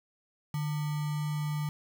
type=tone with sample-and-hold; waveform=sine; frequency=149.7 Hz; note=D3; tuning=33 cents sharp; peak=-29 dBFS; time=0.54-1.69 s; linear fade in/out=2 ms; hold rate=1050 Hz; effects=none